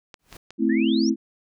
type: clicks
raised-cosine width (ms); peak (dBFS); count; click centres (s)
0.2; -23; 3; 0.142 / 0.327 / 0.506
type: noise with exponential growth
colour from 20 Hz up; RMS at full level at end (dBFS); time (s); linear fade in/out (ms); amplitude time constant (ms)
pink; -40; 0.19-0.37; 5; 38
type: chord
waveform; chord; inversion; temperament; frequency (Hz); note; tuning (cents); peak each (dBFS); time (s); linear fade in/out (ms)
sine; A minor; none; equal; 220 / 261.6 / 329.6; A3 / C4 / E4; 0 / 0 / 0; -22; 0.58-1.16; 50
type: exponential sweep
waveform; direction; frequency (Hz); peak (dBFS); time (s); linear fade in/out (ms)
sine; up; 1691 to 6000; -30; 0.69-1.1; 10
effects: none